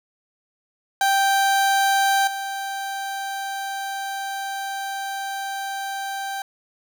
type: tone with level steps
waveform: 30% pulse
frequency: 784 Hz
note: G5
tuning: in tune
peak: -14 / -24 dBFS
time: 1.01-6.42 s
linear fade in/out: 2 ms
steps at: 2.27 s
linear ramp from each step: 5 ms
effects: none